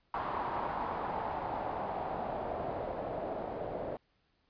white noise with low-pass filter sweep, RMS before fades -37 dBFS, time 0.14-3.97 s, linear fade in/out 2 ms, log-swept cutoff 1000 to 580 Hz, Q 2.9, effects pink hiss -74 dBFS RMS until 4.49 s + resampled to 11025 Hz

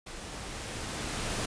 pink noise with level ramp, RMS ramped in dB -43 to -32 dBFS, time 0.06-1.46 s, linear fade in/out 10 ms, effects resampled to 22050 Hz

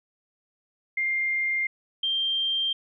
sine tone pair in turn, 2109 / 3170 Hz, C7 / G7, +13 / +19 cents, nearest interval perfect fifth, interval 706 cents, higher second, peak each -23 dBFS, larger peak neither, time 0.97-1.67 / 2.03-2.73 s, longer neither, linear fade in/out 5 ms, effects none

